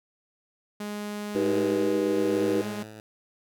sawtooth tone, 207.7 Hz, G#3, in tune, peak -28 dBFS, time 0.8-2.83 s, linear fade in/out 5 ms
10% pulse tone with tremolo, 108 Hz, A2, 32 cents flat, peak -25 dBFS, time 1.35-3 s, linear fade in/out 0 ms, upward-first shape triangle, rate 1.1 Hz, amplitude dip 70%
sine chord, Eb augmented, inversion none, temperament just, 311.1 / 388.9 / 486.1 Hz, Eb4 / G4 / B4, 0 / -14 / -28 cents, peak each -27 dBFS, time 1.35-2.62 s, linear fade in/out 10 ms
effects none

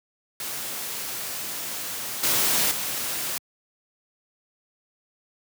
white noise with level steps, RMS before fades -32 / -22 / -29 dBFS, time 0.4-3.38 s, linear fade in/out 2 ms, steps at 2.23 / 2.71 s, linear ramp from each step 5 ms, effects high-pass 100 Hz 12 dB/octave

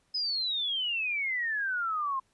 sine exponential sweep, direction down, 5100 to 1043 Hz, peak -28 dBFS, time 0.14-2.2 s, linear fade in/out 10 ms, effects pink hiss -71 dBFS RMS until 2.33 s + resampled to 24000 Hz

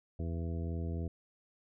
harmonic tone, 83.4 Hz, E2, 21 cents sharp, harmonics 1 / 2 / 3 / 4 / 5 / 6 / 8, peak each -35 / -41 / -45 / -47 / -49 / -51 / -53 dBFS, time 0.19-1.08 s, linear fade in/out 5 ms, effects none

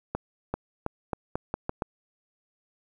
accelerating click train, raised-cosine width 1 ms, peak -14 dBFS, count 8, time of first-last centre 0.15-1.822 s, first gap 390 ms, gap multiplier 0.83, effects 9-bit

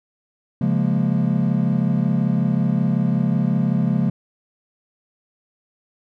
triangle chord, Bb minor seventh, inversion first, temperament equal with one note detuned, 137.32 / 174.61 / 207.7 / 233.1 Hz, Db3 / F3 / Ab3 / Bb3, -16 / 0 / 0 / 0 cents, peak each -20 / -19 / -20 / -22 dBFS, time 0.61-4.1 s, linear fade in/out 5 ms, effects none

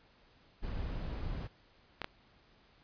brown noise, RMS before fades -38 dBFS, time 0.62-1.48 s, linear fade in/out 20 ms
clicks, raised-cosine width 0.3 ms, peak -20 dBFS, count 2, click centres 2.017 / 2.044 s
effects pink hiss -65 dBFS RMS until 2.83 s + resampled to 11025 Hz

